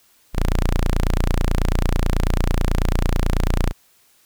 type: tone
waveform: sawtooth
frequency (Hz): 29.14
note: A#0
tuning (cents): 0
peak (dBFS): -12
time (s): 0.33-3.73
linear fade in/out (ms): 50
effects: white hiss -57 dBFS RMS until 4.25 s